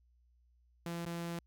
sawtooth tone with dropouts, 170 Hz, F3, 46 cents flat, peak -34 dBFS, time 0.86-1.39 s, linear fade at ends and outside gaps 2 ms, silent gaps 1.052-1.062 s, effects added 60 Hz sine -66 dBFS peak until 1.46 s

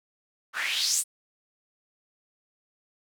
white noise with band-pass filter sweep, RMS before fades -27 dBFS, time 0.53-1.04 s, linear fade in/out 50 ms, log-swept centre 1300 to 9500 Hz, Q 4.3, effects none

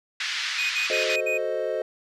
pink band-pass noise, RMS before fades -29 dBFS, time 0.2-1.16 s, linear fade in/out 5 ms, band 1600 to 5200 Hz, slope 24 dB/octave
triangle tone bursts, 2489 Hz, D#7, in tune, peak -23 dBFS, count 5, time 0.58-1.38 s, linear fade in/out 10 ms, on 120 ms, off 50 ms
triangle chord, F# diminished seventh, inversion none, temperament equal, 370 / 440 / 523.3 / 622.3 Hz, F#4 / A4 / C5 / Eb5, 0 / 0 / 0 / 0 cents, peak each -32 / -29 / -27 / -27 dBFS, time 0.9-1.82 s, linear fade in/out 2 ms
effects none

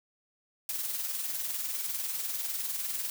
blue noise with tremolo, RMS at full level -32 dBFS, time 0.69-3.1 s, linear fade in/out 2 ms, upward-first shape sine, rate 20 Hz, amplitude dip 50%, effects none

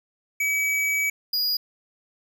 square tone pair in turn, 2281 / 4889 Hz, C#7 / D#8, +49 / -31 cents, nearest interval octave + minor second, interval 1320 cents, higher second, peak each -22 dBFS, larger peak neither, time 0.4-1.1 / 1.33-1.57 s, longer first, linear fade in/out 5 ms, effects 10-bit

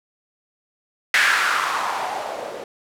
violet noise with low-pass filter sweep, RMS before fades -22 dBFS, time 1.14-2.64 s, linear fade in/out 2 ms, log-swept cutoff 1900 to 490 Hz, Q 3.4, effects none

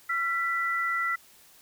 sine tone pair together, 1361.4 / 1975.5 Hz, F6 / B6, -45 / 0 cents, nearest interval tritone, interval 645 cents, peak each -28 dBFS, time 0.09-1.16 s, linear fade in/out 10 ms, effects white hiss -56 dBFS RMS until 1.61 s

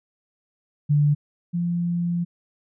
sine tone pair in turn, 146.83 / 172.88 Hz, D3 / F3, 0 / -17 cents, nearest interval minor third, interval 283 cents, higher second, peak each -15 / -21 dBFS, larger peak first, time 0.89-1.15 / 1.53-2.25 s, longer second, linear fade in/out 20 ms, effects none

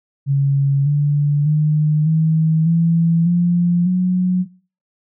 sine tone with pitch steps, 139.1 / 145.51 / 152.22 / 159.23 / 166.57 / 174.25 / 182.28 Hz, C#3 / D3 / D#3 / D#3 / E3 / F3 / F#3, +6 / -16 / -38 / +40 / +18 / -4 / -26 cents, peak -12 dBFS, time 0.26-4.46 s, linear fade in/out 50 ms, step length 600 ms, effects noise-tail reverb RT60 0.4 s tail -20 dB re dry

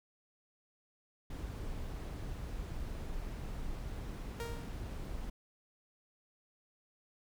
brown noise, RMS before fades -41 dBFS, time 1.3-5.3 s, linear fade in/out 5 ms
sawtooth tone with exponential decay, 466.2 Hz, A#4, in tune, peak -34 dBFS, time 4.4-4.96 s, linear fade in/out 1 ms, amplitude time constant 120 ms
effects none

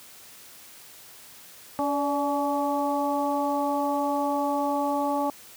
harmonic tone with a mistuned harmonic, 283.7 Hz, C#4, 40 cents sharp, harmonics 1 / 2 / 3 / 4, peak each -28 / -29 / -27 / -33 dBFS, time 1.79-5.3 s, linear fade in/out 0 ms, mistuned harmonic 2, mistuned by +43 cents, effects white hiss -48 dBFS RMS until 5.56 s + high-pass 60 Hz 12 dB/octave

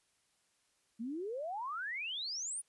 sine exponential sweep, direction up, 215.9 to 9956 Hz, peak -37 dBFS, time 0.99-2.62 s, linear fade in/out 20 ms, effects white hiss -75 dBFS RMS until 2.68 s + resampled to 24000 Hz

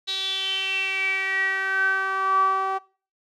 sawtooth tone with band-pass filter sweep, 384.5 Hz, G4, 33 cents flat, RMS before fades -24 dBFS, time 0.07-2.79 s, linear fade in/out 20 ms, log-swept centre 3900 to 940 Hz, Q 9.9, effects noise-tail reverb RT60 0.4 s tail -23 dB re dry

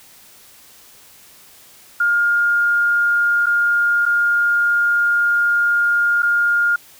sine tone with dropouts, 1414 Hz, F6, 21 cents sharp, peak -13 dBFS, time 2-6.76 s, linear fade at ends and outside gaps 5 ms, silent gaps 3.46-3.466 / 4.055-4.061 / 6.222-6.229 s, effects white hiss -46 dBFS RMS until 6.99 s

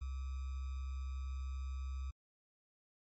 sine tone with sample-and-hold, 66.4 Hz, C2, 26 cents sharp, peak -38 dBFS, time 0.01-2.11 s, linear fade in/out 10 ms, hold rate 1225 Hz, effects MP3 32 kbps

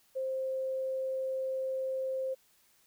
sine tone, 526 Hz, C5, 9 cents sharp, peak -31 dBFS, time 0.15-2.35 s, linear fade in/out 20 ms, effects white hiss -67 dBFS RMS until 2.86 s

